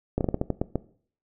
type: slowing click train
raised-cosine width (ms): 2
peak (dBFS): -11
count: 9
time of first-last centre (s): 0.18-0.756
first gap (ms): 28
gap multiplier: 1.26
effects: noise-tail reverb RT60 0.5 s tail -18 dB re dry